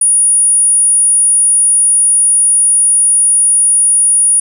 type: tone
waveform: sine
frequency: 9660 Hz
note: D9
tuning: 48 cents sharp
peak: -6 dBFS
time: 0.01-4.4 s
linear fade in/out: 5 ms
effects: none